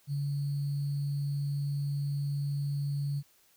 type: tone with sample-and-hold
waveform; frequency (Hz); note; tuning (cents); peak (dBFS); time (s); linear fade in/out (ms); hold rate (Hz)
sine; 142.3; C#3; +46; -29; 0.07-3.23; 50; 4410
effects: white hiss -65 dBFS RMS until 3.56 s